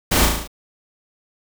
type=noise with echo; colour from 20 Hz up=pink; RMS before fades=-17 dBFS; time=0.11-0.26 s; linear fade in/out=10 ms; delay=36 ms; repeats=6; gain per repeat=-3 dB; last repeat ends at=0.476 s; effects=none